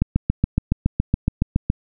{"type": "click train", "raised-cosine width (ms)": 5, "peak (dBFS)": -4, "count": 13, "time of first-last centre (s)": [0.02, 1.701], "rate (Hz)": 7.14, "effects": []}